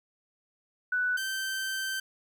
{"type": "tone pair in turn", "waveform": ["sine", "sawtooth"], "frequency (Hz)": [1487, 1552.5], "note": ["F#6", "G6"], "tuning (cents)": [8, -17], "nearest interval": "minor second", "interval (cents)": 75, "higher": "second", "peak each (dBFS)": [-25, -27], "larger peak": "first", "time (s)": [[0.92, 1.17], [1.17, 2]], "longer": "second", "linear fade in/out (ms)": 5, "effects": ["11-bit"]}